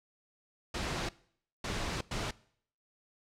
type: noise bursts at uneven times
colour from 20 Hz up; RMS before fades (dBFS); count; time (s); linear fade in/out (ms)
pink; -35; 3; 0.74-1.09 / 1.64-2.01 / 2.11-2.31; 5
effects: noise-tail reverb RT60 0.6 s tail -21 dB re dry + low-pass 6000 Hz 12 dB/octave